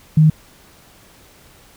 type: tone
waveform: sine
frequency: 155.56 Hz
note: D#3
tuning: in tune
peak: -7 dBFS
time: 0.17-0.3 s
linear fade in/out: 5 ms
effects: pink hiss -48 dBFS RMS until 1.76 s